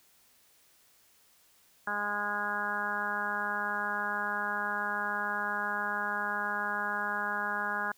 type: harmonic tone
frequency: 206.1 Hz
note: G#3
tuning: 13 cents flat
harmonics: 1 / 2 / 3 / 4 / 5 / 6 / 7 / 8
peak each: -44 / -46 / -44 / -38 / -38 / -40 / -35 / -35 dBFS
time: 1.87-7.92 s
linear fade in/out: 5 ms
effects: white hiss -64 dBFS RMS until 7.97 s

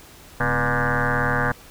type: tone with frequency modulation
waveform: sine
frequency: 839 Hz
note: G#5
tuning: 17 cents sharp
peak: -18 dBFS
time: 0.4-1.52 s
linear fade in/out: 5 ms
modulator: 117 Hz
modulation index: 7.7
effects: pink hiss -46 dBFS RMS until 1.7 s

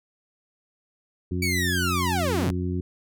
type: harmonic tone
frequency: 90 Hz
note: F#2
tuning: 47 cents flat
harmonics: 1 / 2 / 3 / 4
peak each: -27 / -30 / -32 / -33 dBFS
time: 1.31-2.81 s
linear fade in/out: 5 ms
type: linear sweep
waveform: sawtooth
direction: down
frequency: 2300 to 65.4 Hz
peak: -21 dBFS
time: 1.42-2.51 s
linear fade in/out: 5 ms
effects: none

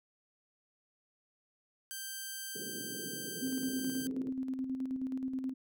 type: tone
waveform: 5% pulse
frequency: 1568 Hz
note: G6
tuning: in tune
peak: -29 dBFS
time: 1.91-4.07 s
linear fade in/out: 0 ms
type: band-pass noise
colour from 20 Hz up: white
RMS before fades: -46 dBFS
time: 2.55-4.3 s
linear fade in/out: 10 ms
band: 140 to 450 Hz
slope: 48 dB/octave
type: tone with tremolo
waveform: sine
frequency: 261.6 Hz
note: C4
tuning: in tune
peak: -32 dBFS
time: 3.42-5.54 s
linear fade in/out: 10 ms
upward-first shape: square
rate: 9.4 Hz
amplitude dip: 45%
effects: none

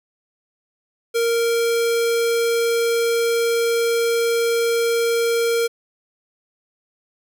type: tone with notch filter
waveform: square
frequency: 464.7 Hz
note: A#4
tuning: 5 cents flat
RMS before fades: -19 dBFS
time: 1.14-5.68 s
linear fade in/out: 20 ms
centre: 930 Hz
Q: 1.1
effects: none

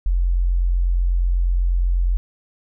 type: tone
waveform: sine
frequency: 44.1 Hz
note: F1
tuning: 18 cents sharp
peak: -15 dBFS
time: 0.06-2.17 s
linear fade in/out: 0 ms
effects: none

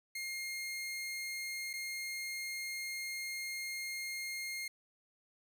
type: tone with dropouts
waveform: sawtooth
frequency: 2130 Hz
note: C7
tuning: 30 cents sharp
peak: -35 dBFS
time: 0.15-4.68 s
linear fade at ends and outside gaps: 5 ms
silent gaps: 1.732-1.736 s
effects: none

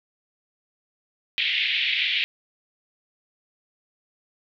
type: band-pass noise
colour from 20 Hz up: pink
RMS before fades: -24 dBFS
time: 1.38-2.24 s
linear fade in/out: 0 ms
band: 2100 to 3700 Hz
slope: 48 dB/octave
effects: none

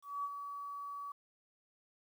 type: tone with ADSR envelope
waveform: sine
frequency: 1139 Hz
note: C#6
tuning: 47 cents sharp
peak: -34 dBFS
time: 0.02-1.12 s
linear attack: 220 ms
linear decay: 43 ms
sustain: -7 dB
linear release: 4 ms
effects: 11-bit

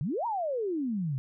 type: exponential two-way sweep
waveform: sine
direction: up then down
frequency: 125.8 to 974 to 125.8 Hz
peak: -28 dBFS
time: 0.01-1.18 s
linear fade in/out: 0 ms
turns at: 0.26 s
effects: none

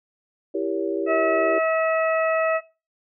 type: chord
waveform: sine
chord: E diminished seventh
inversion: none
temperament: equal with one note detuned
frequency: 329.6 / 392 / 466.2 / 563.7 Hz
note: E4 / G4 / Bb4 / Db5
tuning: 0 / 0 / 0 / +29 cents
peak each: -27 / -26 / -31 / -30 dBFS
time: 0.54-1.59 s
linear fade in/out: 10 ms
type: harmonic tone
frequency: 645 Hz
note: E5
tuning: 38 cents flat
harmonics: 1 / 2 / 3 / 4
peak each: -20 / -26 / -30 / -32 dBFS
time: 1.06-2.61 s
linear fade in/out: 50 ms
effects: noise-tail reverb RT60 0.3 s tail -18 dB re dry

